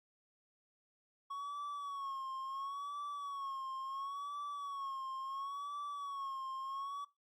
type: tone with vibrato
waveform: triangle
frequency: 1108.7 Hz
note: C#6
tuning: in tune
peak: -38 dBFS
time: 1.3-7.05 s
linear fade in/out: 10 ms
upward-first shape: sine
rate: 0.72 Hz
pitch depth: 76 cents each way
effects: noise-tail reverb RT60 0.2 s tail -18 dB re dry + Opus 48 kbps